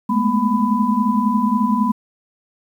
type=tone cluster; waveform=sine; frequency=207.1 / 218.1 / 241.8 / 998 Hz; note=G#3 / A3 / B3 / B5; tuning=-5 / -15 / -36 / +18 cents; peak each=-20 dBFS; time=0.09-1.92 s; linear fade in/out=10 ms; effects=8-bit